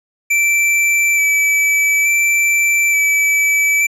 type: tone with vibrato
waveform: square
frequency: 2320 Hz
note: D7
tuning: 22 cents flat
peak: -12 dBFS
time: 0.3-3.87 s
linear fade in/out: 10 ms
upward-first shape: square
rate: 0.57 Hz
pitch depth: 13 cents each way
effects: low-pass 12000 Hz 12 dB/octave